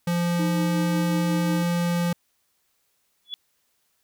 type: tone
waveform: square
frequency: 173 Hz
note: F3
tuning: 16 cents flat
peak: -22 dBFS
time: 0.07-2.13 s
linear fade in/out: 5 ms
type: tone with tremolo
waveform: triangle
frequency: 311.1 Hz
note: D#4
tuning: in tune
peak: -24 dBFS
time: 0.39-1.63 s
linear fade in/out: 5 ms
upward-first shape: sine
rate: 5.5 Hz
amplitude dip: 50%
type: tone with exponential growth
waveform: sine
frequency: 3415 Hz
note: G#7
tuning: 48 cents sharp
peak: -25 dBFS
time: 3.25-3.34 s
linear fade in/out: 0 ms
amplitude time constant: 18 ms
effects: white hiss -70 dBFS RMS until 4.03 s